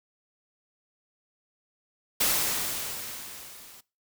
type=noise with level ramp; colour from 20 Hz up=white; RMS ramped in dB=-23 to -50 dBFS; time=2.2-3.81 s; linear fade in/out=10 ms; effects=noise-tail reverb RT60 0.3 s tail -22 dB re dry